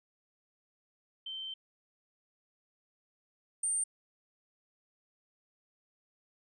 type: tone pair in turn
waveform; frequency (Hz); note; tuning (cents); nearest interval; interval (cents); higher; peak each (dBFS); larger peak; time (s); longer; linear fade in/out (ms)
sine; 3108 / 8819; G7 / C#9; -16 / -10; octave + tritone; 1806; second; -38 / -29; second; 1.26-1.54 / 3.63-3.84; first; 5
effects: none